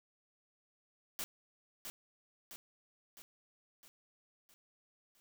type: noise with echo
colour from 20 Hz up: white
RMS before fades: -40 dBFS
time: 1.19-1.24 s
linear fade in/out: 0 ms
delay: 660 ms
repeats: 6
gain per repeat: -5 dB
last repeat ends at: 5.2 s
effects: none